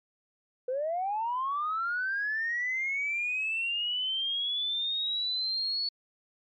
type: linear sweep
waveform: sine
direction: up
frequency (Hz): 490 to 4435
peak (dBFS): -27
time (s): 0.68-5.89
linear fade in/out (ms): 5
effects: tanh soft clip ceiling -23 dBFS + MP3 32 kbps